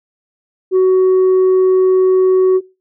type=tone; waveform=sine; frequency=373.6 Hz; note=F#4; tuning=17 cents sharp; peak=-5 dBFS; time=0.71-2.61 s; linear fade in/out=50 ms; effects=noise-tail reverb RT60 0.3 s tail -24 dB re dry + tanh soft clip ceiling -7 dBFS